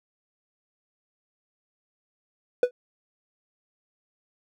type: tone with exponential decay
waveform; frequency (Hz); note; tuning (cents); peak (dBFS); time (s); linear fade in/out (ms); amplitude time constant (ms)
triangle; 493.9; B4; 0; -10; 2.63-2.71; 2; 16
effects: none